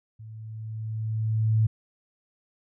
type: tone with level ramp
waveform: sine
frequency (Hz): 110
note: A2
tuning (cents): 0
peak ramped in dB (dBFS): -40 to -17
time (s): 0.19-1.67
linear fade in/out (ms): 10
effects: none